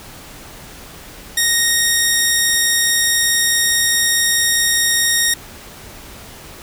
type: tone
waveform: 10% pulse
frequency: 1864.7 Hz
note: A#6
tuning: in tune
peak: -4 dBFS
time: 1.37-5.34 s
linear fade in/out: 5 ms
effects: pink hiss -37 dBFS RMS until 6.62 s